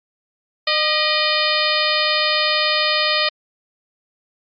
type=harmonic tone with a mistuned harmonic; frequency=609 Hz; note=D#5; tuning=37 cents flat; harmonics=1 / 2 / 3 / 4 / 5 / 6 / 7 / 8; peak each=-24 / -24 / -24 / -24 / -24 / -24 / -24 / -24 dBFS; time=0.67-3.29 s; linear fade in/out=5 ms; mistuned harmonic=3; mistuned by=+66 cents; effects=Opus 48 kbps